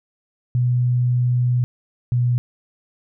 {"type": "tone pair in turn", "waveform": "sine", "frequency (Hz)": [123.47, 122.33], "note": ["B2", "B2"], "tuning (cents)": [0, -16], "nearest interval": "unison", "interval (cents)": 16, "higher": "first", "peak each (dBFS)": [-15, -15], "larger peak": "neither", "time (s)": [[0.55, 1.64], [2.12, 2.38]], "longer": "first", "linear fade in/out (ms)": 0, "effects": []}